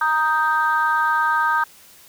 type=chord; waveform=sine; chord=Eb major; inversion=second; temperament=equal; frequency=932.3 / 1244.5 / 1568 Hz; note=Bb5 / Eb6 / G6; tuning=0 / 0 / 0 cents; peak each=-20 dBFS; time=0.01-1.64 s; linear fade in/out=5 ms; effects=tanh soft clip ceiling -8 dBFS + white hiss -48 dBFS RMS until 2.08 s